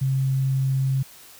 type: tone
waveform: sine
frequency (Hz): 133.7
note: C3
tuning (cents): +38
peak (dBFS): -19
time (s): 0.01-1.03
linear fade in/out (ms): 10
effects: white hiss -47 dBFS RMS until 1.39 s